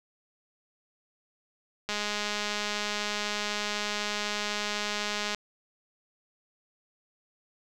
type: click train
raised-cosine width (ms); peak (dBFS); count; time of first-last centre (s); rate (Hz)
0.2; -14; 720; 1.89-5.347; 208
effects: none